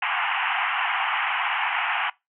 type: band-pass noise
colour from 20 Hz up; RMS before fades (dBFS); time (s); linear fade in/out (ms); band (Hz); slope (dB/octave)
pink; -25; 0.02-2.1; 5; 740 to 3000; 96
effects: noise-tail reverb RT60 0.2 s tail -22 dB re dry